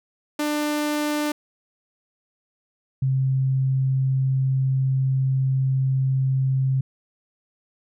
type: tone pair in turn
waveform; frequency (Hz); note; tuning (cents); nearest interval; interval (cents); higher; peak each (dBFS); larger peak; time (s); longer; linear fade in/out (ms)
sawtooth / sine; 297.9 / 132.7; D4 / C3; +25 / +25; octave + major second; 1400; first; -18; neither; 0.39-1.32 / 3.02-6.81; second; 5
effects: none